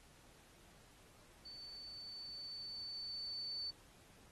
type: tone with level ramp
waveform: sine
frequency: 4514 Hz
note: C#8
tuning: 31 cents sharp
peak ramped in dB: -50 to -40 dBFS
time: 1.45-3.71 s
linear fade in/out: 10 ms
effects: pink hiss -65 dBFS RMS until 4.31 s + AAC 32 kbps